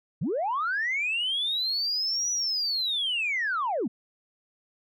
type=linear two-way sweep; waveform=sine; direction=up then down; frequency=116.54 to 5920 to 179 Hz; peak=-24 dBFS; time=0.21-3.88 s; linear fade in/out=10 ms; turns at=2.31 s; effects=tanh soft clip ceiling -21 dBFS